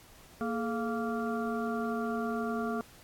harmonic tone with a mistuned harmonic, 231.8 Hz, A#3, 10 cents flat, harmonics 1 / 2 / 3 / 5 / 6, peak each -33 / -36 / -38 / -40 / -41 dBFS, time 0.41-2.81 s, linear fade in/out 0 ms, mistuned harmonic 2, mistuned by -140 cents, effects pink hiss -56 dBFS RMS until 3.03 s + AAC 64 kbps

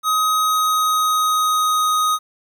square tone with pitch glide, 1260 to 1250.6 Hz, D#6 to D#6, +21 to +8 cents, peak -16 dBFS, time 0.03-2.19 s, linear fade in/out 50 ms, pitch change -13 cents, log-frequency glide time 0.43-1.99 s, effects 9-bit

